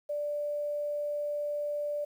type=tone; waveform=sine; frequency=587.3 Hz; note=D5; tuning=in tune; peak=-30 dBFS; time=0.09-2.05 s; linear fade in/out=10 ms; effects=10-bit